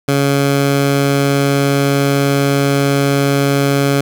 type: tone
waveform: 15% pulse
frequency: 139.9 Hz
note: C#3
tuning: 16 cents sharp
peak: -5 dBFS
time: 0.08-4.01 s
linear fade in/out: 5 ms
effects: none